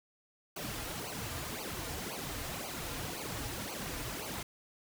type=noise with flanger; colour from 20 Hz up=pink; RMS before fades=-40 dBFS; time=0.56-4.43 s; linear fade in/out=5 ms; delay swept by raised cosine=0.55 to 5.45 ms; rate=1.9 Hz; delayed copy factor=-0.95; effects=none